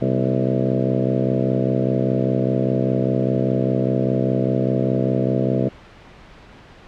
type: harmonic tone with a mistuned harmonic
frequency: 65 Hz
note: C2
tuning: 11 cents flat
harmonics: 2 / 3 / 4 / 5 / 6 / 7 / 8 / 9 / 10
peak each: -22 / -24 / -25 / -26 / -27 / -27 / -28 / -29 / -29 dBFS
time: 0.01-5.69 s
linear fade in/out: 10 ms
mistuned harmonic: 4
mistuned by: -58 cents
effects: pink hiss -44 dBFS RMS until 6.87 s + low-pass 3000 Hz 12 dB/octave

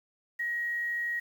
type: tone with quantisation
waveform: sine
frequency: 1894 Hz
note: A#6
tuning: 27 cents sharp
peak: -29 dBFS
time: 0.39-1.2 s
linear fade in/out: 10 ms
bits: 9
effects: none

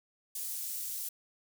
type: high-pass noise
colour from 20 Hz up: pink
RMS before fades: -38 dBFS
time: 0.35-1.09 s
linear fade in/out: 5 ms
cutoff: 9700 Hz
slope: 12 dB/octave
effects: none

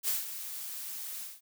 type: noise with ADSR envelope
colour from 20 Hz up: blue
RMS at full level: -29 dBFS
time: 0.03-1.41 s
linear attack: 51 ms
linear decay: 160 ms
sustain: -11 dB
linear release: 200 ms
effects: none

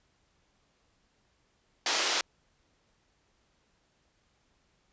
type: band-pass noise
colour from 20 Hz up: white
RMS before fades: -29 dBFS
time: 1.86-2.21 s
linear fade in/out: 2 ms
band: 320 to 6300 Hz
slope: 24 dB/octave
effects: pink hiss -71 dBFS RMS until 4.92 s + resampled to 16000 Hz

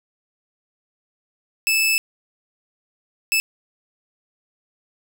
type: tone bursts at uneven times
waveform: sawtooth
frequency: 2622 Hz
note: E7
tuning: 10 cents flat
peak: -13 dBFS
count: 2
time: 1.67-1.98 / 3.32-3.4 s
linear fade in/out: 0 ms
effects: none

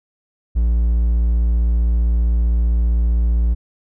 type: tone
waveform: triangle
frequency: 57.7 Hz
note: A#1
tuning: 17 cents flat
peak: -11 dBFS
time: 0.55-3.55 s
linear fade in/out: 20 ms
effects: none

